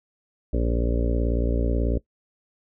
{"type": "harmonic tone", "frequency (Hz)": 58.27, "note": "A#1", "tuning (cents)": 0, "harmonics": [1, 2, 3, 4, 5, 6, 7, 8, 9, 10], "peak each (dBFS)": [-22, -31, -38, -31, -30, -41, -33, -35, -35, -36], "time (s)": [0.53, 1.98], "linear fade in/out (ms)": 5, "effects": ["noise-tail reverb RT60 0.1 s tail -19 dB re dry"]}